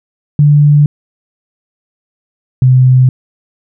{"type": "tone pair in turn", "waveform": "sine", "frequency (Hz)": [146.83, 128.56], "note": ["D3", "C3"], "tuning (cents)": [0, -30], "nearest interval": "major second", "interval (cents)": 230, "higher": "first", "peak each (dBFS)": -3, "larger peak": "neither", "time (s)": [[0.39, 0.86], [2.62, 3.09]], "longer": "neither", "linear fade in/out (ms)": 2, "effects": []}